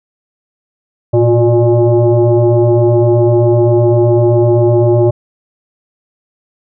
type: tone with frequency modulation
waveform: sine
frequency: 122.4 Hz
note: B2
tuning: 15 cents flat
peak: -6 dBFS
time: 1.13-5.11 s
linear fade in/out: 10 ms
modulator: 237 Hz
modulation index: 2
effects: none